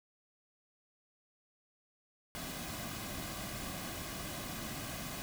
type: noise with comb filter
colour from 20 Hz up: pink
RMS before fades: -42 dBFS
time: 2.35-5.22 s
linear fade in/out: 0 ms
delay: 2.2 ms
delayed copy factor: -0.55
effects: none